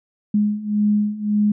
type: beating tone pair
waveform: sine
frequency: 207.7 / 209.5 Hz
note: G#3 / G#3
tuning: 0 / +15 cents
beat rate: 1.8 Hz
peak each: -21 / -18 dBFS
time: 0.34-1.52 s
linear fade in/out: 5 ms
effects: none